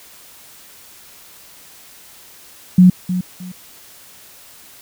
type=tone with echo; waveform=sine; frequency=182 Hz; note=F#3; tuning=28 cents flat; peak=-4 dBFS; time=2.78-2.9 s; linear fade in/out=5 ms; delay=310 ms; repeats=2; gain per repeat=-12 dB; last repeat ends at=3.52 s; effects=white hiss -43 dBFS RMS until 4.81 s